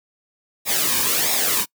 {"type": "noise with flanger", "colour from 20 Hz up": "white", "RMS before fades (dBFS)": -20, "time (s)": [0.65, 1.66], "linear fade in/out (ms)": 50, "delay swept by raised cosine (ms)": [0.66, 1.51], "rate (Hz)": 1.5, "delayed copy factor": -0.65, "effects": ["noise-tail reverb RT60 0.1 s tail -25 dB re dry"]}